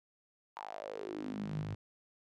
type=tone with high-pass filter sweep; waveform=sawtooth; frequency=51.91 Hz; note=G#1; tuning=in tune; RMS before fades=-41 dBFS; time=0.56-1.75 s; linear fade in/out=10 ms; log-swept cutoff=950 to 110 Hz; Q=6.7; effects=low-pass 5000 Hz 12 dB/octave